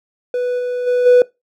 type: tone with level steps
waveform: triangle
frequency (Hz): 493.9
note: B4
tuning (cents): 0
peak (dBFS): -14 / -16 / -10 / -3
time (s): 0.34-1.22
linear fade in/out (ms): 2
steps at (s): 0.58 / 0.86 / 1.05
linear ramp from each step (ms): 20
effects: noise-tail reverb RT60 0.2 s tail -22 dB re dry + tanh soft clip ceiling 0 dBFS